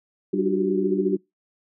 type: tone cluster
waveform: sine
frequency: 193.4 / 296.3 / 358.7 / 372.2 / 387.1 Hz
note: G3 / D4 / F4 / F#4 / G4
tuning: -23 / +15 / +46 / +10 / -22 cents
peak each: -26 dBFS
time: 0.33-1.17 s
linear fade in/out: 10 ms
effects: noise-tail reverb RT60 0.2 s tail -25 dB re dry